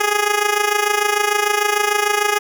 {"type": "tone with amplitude modulation", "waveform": "10% pulse", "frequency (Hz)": 415.3, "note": "G#4", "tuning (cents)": 0, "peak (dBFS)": -4, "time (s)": [0, 2.39], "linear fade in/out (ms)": 10, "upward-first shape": "sine", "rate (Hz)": 26.7, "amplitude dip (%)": 70, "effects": []}